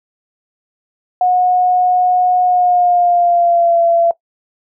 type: tone with pitch glide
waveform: sine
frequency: 727 to 678.3 Hz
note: F#5 to E5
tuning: -31 to +49 cents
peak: -9 dBFS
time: 1.21-4.11 s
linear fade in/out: 2 ms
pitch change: -120 cents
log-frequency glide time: 2.43-3.81 s
effects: noise-tail reverb RT60 0.1 s tail -18 dB re dry